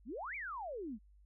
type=exponential two-way sweep; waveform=sine; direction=up then down; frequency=194.1 to 2393 to 194.1 Hz; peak=-40 dBFS; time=0.05-0.99 s; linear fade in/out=50 ms; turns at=0.35 s; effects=added 50 Hz sine -60 dBFS peak until 1.25 s